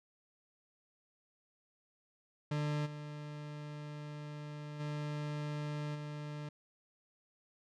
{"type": "tone with level steps", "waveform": "40% pulse", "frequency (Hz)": 148.7, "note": "D3", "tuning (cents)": 22, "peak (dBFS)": [-32, -42, -36, -40], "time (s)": [2.51, 6.49], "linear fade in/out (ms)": 5, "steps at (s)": [2.85, 4.79, 5.94], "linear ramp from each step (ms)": 20, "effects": ["low-pass 5000 Hz 12 dB/octave"]}